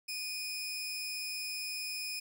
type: tone pair together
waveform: sawtooth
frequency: 2465 / 5223 Hz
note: D#7 / E8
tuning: -17 / -17 cents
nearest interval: octave + minor second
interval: 1300 cents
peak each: -36 / -37 dBFS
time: 0.08-2.2 s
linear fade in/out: 10 ms
effects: none